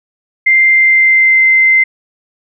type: tone with pitch glide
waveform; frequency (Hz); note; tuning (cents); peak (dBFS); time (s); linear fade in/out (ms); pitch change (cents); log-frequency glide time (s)
sine; 2093 to 2075; C7 to C7; 0 to -15; -5; 0.46-1.84; 10; -15; 0.69-1.45
effects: none